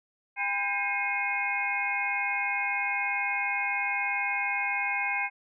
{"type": "tone cluster", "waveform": "sine", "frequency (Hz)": [805, 1002, 1595, 2150, 2491], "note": ["G5", "B5", "G6", "C7", "D#7"], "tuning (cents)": [46, 25, 30, 47, 1], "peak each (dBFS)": [-33, -39, -35, -30, -32], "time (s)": [0.36, 5.3], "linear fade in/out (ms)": 50, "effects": []}